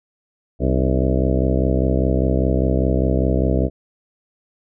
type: harmonic tone with a mistuned harmonic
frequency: 65 Hz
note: C2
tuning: 11 cents flat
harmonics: 1 / 2 / 3 / 4 / 5 / 6 / 7 / 8 / 9 / 10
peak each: -19 / -22 / -24 / -25 / -26 / -27 / -27 / -28 / -29 / -29 dBFS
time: 0.59-3.7 s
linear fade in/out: 50 ms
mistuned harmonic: 5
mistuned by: -67 cents
effects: none